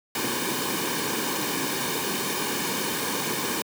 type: noise with comb filter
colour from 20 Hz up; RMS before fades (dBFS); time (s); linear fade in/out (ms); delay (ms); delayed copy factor
pink; -27; 0.15-3.62; 2; 1.5; -0.65
effects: high-pass 200 Hz 12 dB/octave